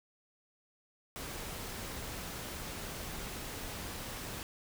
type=noise; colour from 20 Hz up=pink; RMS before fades=-42 dBFS; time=1.16-4.43 s; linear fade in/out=0 ms; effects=none